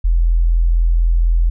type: tone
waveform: sine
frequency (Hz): 42.05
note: E1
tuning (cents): +35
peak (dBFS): -10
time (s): 0.04-1.5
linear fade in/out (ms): 10
effects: none